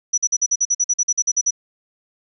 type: tone bursts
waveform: sine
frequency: 5900 Hz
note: F#8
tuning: 6 cents flat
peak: -14 dBFS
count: 15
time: 0.13-1.508 s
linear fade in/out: 10 ms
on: 48 ms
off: 47 ms
effects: none